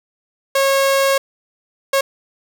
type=tone bursts at uneven times; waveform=sawtooth; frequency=546 Hz; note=C#5; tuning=26 cents flat; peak=-9 dBFS; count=2; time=0.55-1.18 / 1.93-2.01 s; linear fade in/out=5 ms; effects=none